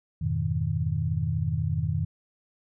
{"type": "chord", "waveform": "sine", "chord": "F half-diminished seventh", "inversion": "none", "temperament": "equal", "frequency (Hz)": [87.31, 103.83, 123.47, 155.56], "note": ["F2", "Ab2", "Cb3", "Eb3"], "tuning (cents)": [0, 0, 0, 0], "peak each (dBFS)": [-30, -31, -31, -28], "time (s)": [0.21, 2.05], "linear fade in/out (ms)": 10, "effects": []}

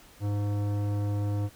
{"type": "tone with tanh clipping", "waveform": "sine", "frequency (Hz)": 102.5, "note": "G#2", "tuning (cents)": -22, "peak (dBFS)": -28, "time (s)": [0.2, 1.5], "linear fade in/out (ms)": 50, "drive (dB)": 16, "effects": ["pink hiss -54 dBFS RMS until 1.55 s"]}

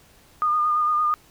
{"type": "tone with vibrato", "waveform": "sine", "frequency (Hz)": 1219, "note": "D#6", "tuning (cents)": -36, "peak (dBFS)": -18, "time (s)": [0.42, 1.14], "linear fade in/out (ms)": 0, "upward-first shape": "sine", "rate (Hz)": 8.8, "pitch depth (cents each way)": 25, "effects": ["pink hiss -54 dBFS RMS until 1.3 s"]}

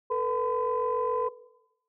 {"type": "tone cluster", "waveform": "sine", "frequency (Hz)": [444.6, 491.8, 1014], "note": ["A4", "B4", "B5"], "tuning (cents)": [18, -7, 45], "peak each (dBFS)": -29, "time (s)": [0.1, 1.29], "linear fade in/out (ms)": 10, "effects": ["noise-tail reverb RT60 0.9 s tail -18 dB re dry", "tanh soft clip ceiling -17 dBFS"]}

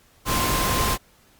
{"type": "tone in noise", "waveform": "sine", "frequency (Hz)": 1046.5, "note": "C6", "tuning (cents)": 0, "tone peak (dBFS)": -26, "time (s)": [0.25, 0.98], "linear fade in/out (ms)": 50, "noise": "pink", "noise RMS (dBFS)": -23, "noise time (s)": [0.25, 0.98], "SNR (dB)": -6, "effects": ["pink hiss -57 dBFS RMS until 1.39 s", "Opus 48 kbps"]}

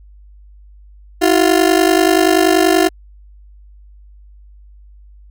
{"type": "ring-modulated tone", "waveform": "30% pulse", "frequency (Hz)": 349.2, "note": "F4", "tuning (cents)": 0, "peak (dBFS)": -4, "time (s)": [1.21, 2.89], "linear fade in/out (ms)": 20, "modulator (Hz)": 25.2, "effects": ["added 50 Hz sine -39 dBFS peak until 5.3 s"]}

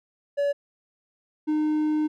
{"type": "tone pair in turn", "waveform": "triangle", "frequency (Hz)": [570, 305.8], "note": ["C#5", "D#4"], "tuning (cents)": [48, -30], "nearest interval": "major seventh", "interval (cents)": 1078, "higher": "first", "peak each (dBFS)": -19, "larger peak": "neither", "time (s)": [[0.37, 0.53], [1.47, 2.08]], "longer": "second", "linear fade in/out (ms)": 20, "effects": []}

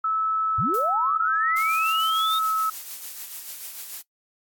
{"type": "tone with pitch glide", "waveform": "sine", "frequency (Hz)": [1304, 1295.7], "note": ["E6", "E6"], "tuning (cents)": [-19, -30], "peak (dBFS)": -21, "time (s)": [0.04, 2.7], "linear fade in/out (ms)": 5, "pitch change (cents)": -11, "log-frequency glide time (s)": [1.96, 2.46]}
{"type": "linear sweep", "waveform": "sine", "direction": "up", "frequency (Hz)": [82.41, 3729], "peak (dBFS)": -25, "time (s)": [0.58, 2.39], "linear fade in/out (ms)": 5}
{"type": "noise with exponential decay", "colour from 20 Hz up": "violet", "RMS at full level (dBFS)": -33, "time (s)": [0.74, 0.98], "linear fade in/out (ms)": 1, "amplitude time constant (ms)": 52}
{"type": "noise with tremolo", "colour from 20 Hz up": "blue", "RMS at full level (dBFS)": -34, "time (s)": [1.56, 4.02], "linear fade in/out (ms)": 10, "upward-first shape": "triangle", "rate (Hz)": 6.8, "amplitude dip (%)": 50}
{"effects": ["noise-tail reverb RT60 0.1 s tail -19 dB re dry", "AAC 64 kbps"]}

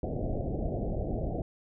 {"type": "low-pass noise", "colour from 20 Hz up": "pink", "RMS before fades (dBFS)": -32, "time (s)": [0.03, 1.42], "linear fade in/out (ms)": 2, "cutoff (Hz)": 740, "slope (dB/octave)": 96, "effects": []}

